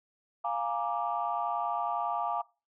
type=chord; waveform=sine; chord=Bb dominant seventh; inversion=second; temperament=equal with one note detuned; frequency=698.5 / 830.6 / 940.4 / 1174.7 Hz; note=F5 / Ab5 / Bb5 / D6; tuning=0 / 0 / +15 / 0 cents; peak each=-33 / -34 / -35 / -34 dBFS; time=0.44-2.42 s; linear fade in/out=10 ms; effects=noise-tail reverb RT60 0.3 s tail -22 dB re dry + tanh soft clip ceiling -19 dBFS

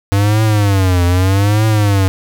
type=tone with vibrato; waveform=square; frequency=98 Hz; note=G2; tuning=in tune; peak=-10 dBFS; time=0.12-2.08 s; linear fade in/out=0 ms; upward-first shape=triangle; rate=0.81 Hz; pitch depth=210 cents each way; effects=none

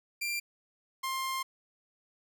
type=tone pair in turn; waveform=sawtooth; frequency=2374 / 1057.5 Hz; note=D7 / C6; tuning=+18 / +18 cents; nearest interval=octave + major second; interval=1400 cents; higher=first; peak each=-28 dBFS; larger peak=neither; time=0.21-0.4 / 1.03-1.43 s; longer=second; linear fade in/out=10 ms; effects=none

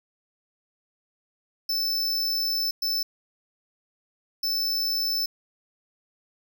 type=tone bursts at uneven times; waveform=square; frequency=5280 Hz; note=E8; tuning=2 cents sharp; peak=-24 dBFS; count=3; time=1.69-2.71 / 2.82-3.03 / 4.43-5.26 s; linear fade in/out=5 ms; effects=none

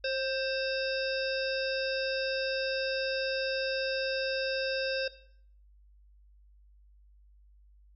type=harmonic tone with a mistuned harmonic; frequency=532 Hz; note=C5; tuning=29 cents sharp; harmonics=1 / 3 / 5 / 7 / 9 / 10; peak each=-31 / -36 / -38 / -39 / -41 / -41 dBFS; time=0.04-5.08 s; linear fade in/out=5 ms; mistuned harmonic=3; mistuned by=-27 cents; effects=noise-tail reverb RT60 0.6 s tail -17 dB re dry + added 50 Hz sine -56 dBFS peak until 7.95 s

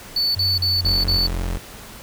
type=tone bursts; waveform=triangle; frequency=4480 Hz; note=C#8; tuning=18 cents sharp; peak=-16 dBFS; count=5; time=0.16-1.27 s; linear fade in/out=5 ms; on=190 ms; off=40 ms
type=tone with pitch glide; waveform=sine; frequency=93.6 to 90.31 Hz; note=F#2 to F#2; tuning=+20 to -41 cents; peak=-24 dBFS; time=0.36-1.17 s; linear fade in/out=10 ms; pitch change=-61 cents; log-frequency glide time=0.51-0.57 s
type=tone; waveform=35% pulse; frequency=43.76 Hz; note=F1; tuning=4 cents sharp; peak=-20 dBFS; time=0.84-1.58 s; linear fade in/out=10 ms
effects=pink hiss -39 dBFS RMS until 2.02 s

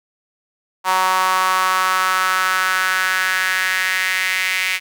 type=tone with high-pass filter sweep; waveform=sawtooth; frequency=186.5 Hz; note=F#3; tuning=14 cents sharp; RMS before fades=-18 dBFS; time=0.84-4.8 s; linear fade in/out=50 ms; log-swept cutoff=970 to 2200 Hz; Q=3.9; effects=none

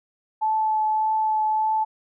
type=tone with vibrato; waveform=sine; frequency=868 Hz; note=A5; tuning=24 cents flat; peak=-19 dBFS; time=0.41-1.85 s; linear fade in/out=20 ms; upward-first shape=triangle; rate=1.7 Hz; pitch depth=12 cents each way; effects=none

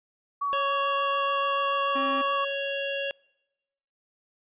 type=tone with vibrato; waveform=sine; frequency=1128 Hz; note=C#6; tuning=30 cents sharp; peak=-25 dBFS; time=0.41-2.45 s; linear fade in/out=10 ms; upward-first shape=triangle; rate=6.9 Hz; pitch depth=19 cents each way
type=harmonic tone; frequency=554.4 Hz; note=C#5; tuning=in tune; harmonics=1 / 3 / 5 / 6; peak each=-30 / -36 / -33 / -37 dBFS; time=0.53-3.11 s; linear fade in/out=0 ms
type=tone; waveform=square; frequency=268.8 Hz; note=C4; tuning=47 cents sharp; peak=-32 dBFS; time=1.95-2.22 s; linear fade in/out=10 ms
effects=noise-tail reverb RT60 1.0 s tail -26 dB re dry + resampled to 8000 Hz

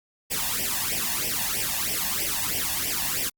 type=noise with flanger; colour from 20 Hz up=white; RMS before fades=-27 dBFS; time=0.3-3.3 s; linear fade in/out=20 ms; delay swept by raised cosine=0.36 to 1.15 ms; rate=3.1 Hz; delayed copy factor=+0.9; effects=Opus 48 kbps

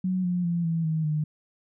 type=tone with pitch steps; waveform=sine; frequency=185 / 177.98 / 171.22 / 164.72 / 158.47 / 152.45 Hz; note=F#3 / F3 / F3 / E3 / D#3 / D#3; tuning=0 / +33 / -34 / -1 / +32 / -35 cents; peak=-23 dBFS; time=0.04-1.24 s; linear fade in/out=5 ms; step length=200 ms; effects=none

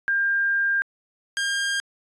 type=tone pair in turn; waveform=sine / sawtooth; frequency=1600 / 1607.9 Hz; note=G6 / G6; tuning=+35 / +44 cents; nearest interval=unison; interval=9 cents; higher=second; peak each=-19 dBFS; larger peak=neither; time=0.08-0.82 / 1.37-1.8 s; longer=first; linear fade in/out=0 ms; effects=resampled to 22050 Hz

